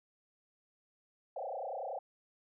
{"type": "tone with frequency modulation", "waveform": "sine", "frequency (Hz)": 655, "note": "E5", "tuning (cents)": -11, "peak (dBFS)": -37, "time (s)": [1.36, 1.99], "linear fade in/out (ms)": 5, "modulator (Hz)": 30.4, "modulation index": 4.8, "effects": []}